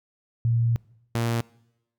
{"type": "tone pair in turn", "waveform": ["sine", "sawtooth"], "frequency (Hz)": [116.54, 116.54], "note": ["A#2", "A#2"], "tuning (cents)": [0, 0], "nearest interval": "unison", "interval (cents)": 0, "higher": "neither", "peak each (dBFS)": -19, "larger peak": "neither", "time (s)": [[0.45, 0.76], [1.15, 1.41]], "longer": "first", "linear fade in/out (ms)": 0, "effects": ["noise-tail reverb RT60 0.9 s tail -24 dB re dry"]}